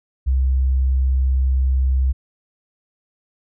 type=tone; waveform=sine; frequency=65.41 Hz; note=C2; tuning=in tune; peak=-14 dBFS; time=0.26-2.13 s; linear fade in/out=20 ms; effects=none